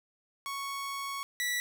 sawtooth tone pair in turn, 1108.7 / 1955.8 Hz, C#6 / B6, 0 / -17 cents, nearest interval minor seventh, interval 983 cents, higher second, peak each -31 / -26 dBFS, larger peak second, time 0.46-1.23 / 1.4-1.6 s, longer first, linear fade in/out 0 ms, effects none

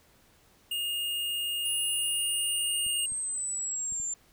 square tone, 2839 Hz, F7, 28 cents sharp, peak -30 dBFS, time 0.71-3.06 s, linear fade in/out 5 ms
sine exponential sweep, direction down, 10440 to 7200 Hz, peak -30 dBFS, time 1.65-4.14 s, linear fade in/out 5 ms
clicks, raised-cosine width 5 ms, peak -38 dBFS, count 4, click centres 2.865 / 3.121 / 3.923 / 4 s
effects pink hiss -62 dBFS RMS until 4.32 s

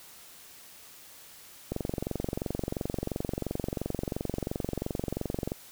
click train, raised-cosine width 2 ms, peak -17 dBFS, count 88, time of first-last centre 1.72-5.519 s, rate 22.9 Hz, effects white hiss -51 dBFS RMS until 5.71 s

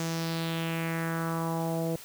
sawtooth tone with low-pass filter sweep, 164.6 Hz, E3, 2 cents flat, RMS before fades -31 dBFS, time 0-1.96 s, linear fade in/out 2 ms, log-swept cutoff 7000 to 540 Hz, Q 2.8, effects white hiss -47 dBFS RMS until 2.04 s

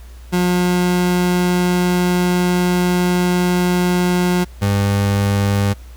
30% pulse tone pair in turn, 178.8 / 100.35 Hz, F3 / G2, +41 / +41 cents, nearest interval minor seventh, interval 1000 cents, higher first, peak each -11 dBFS, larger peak neither, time 0.32-4.45 / 4.61-5.74 s, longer first, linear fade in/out 20 ms, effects added 60 Hz sine -34 dBFS peak until 5.96 s + pink hiss -48 dBFS RMS until 5.96 s

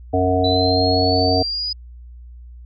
harmonic tone, 91.9 Hz, F#2, 11 cents flat, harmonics 1 / 3 / 5 / 7 / 8, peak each -21 / -21 / -21 / -21 / -21 dBFS, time 0.13-1.43 s, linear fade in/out 10 ms
sine exponential sweep, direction up, 3951 to 4978 Hz, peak -21 dBFS, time 0.44-1.73 s, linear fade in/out 5 ms
effects added 60 Hz sine -36 dBFS peak until 2.65 s

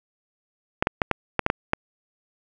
clicks, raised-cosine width 0.5 ms, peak -4 dBFS, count 8, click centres 0.825 / 0.871 / 1.018 / 1.113 / 1.393 / 1.464 / 1.501 / 1.734 s, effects none

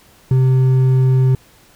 triangle tone with hard clipping, 130 Hz, C3, 11 cents flat, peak -11 dBFS, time 0.31-1.35 s, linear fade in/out 2 ms, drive 8 dB, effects pink hiss -49 dBFS RMS until 1.75 s

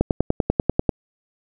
click train, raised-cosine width 2 ms, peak -3 dBFS, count 10, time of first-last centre 0.01-0.892 s, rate 10.2 Hz, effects none

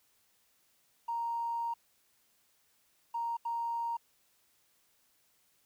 triangle tone bursts at uneven times, 932.3 Hz, A#5, in tune, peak -28 dBFS, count 3, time 1.08-1.74 / 3.14-3.37 / 3.45-3.97 s, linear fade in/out 10 ms, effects tanh soft clip ceiling -30 dBFS + white hiss -71 dBFS RMS until 5.65 s

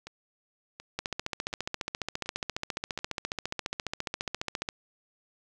two click trains, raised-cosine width 0.2 ms, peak -24 / -14 dBFS, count 5 / 55, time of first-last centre 0.07-2.99 / 0.99-4.689 s, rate 1.37 / 14.6 Hz, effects none

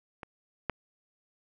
clicks, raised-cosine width 0.5 ms, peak -25 / -14 dBFS, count 2, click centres 0.232 / 0.697 s, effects none

